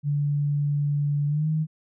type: tone with pitch glide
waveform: sine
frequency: 145 to 156.31 Hz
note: D3 to D#3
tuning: -22 to +8 cents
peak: -21 dBFS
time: 0.03-1.67 s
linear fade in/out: 50 ms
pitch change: +130 cents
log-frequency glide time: 1.27-1.48 s
effects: none